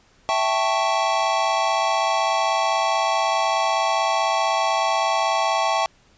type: chord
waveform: square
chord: A dominant seventh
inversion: second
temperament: equal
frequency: 659.3 / 784 / 880 / 1108.7 Hz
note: E5 / G5 / A5 / C#6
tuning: 0 / 0 / 0 / 0 cents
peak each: -25 dBFS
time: 0.29-5.86 s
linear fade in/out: 0 ms
effects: pink hiss -57 dBFS RMS until 6.17 s + resampled to 16000 Hz